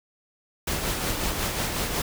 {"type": "noise with tremolo", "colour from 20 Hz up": "pink", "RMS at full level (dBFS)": -26, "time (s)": [0.67, 2.02], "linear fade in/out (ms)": 5, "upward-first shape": "sine", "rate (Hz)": 5.5, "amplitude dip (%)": 40, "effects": []}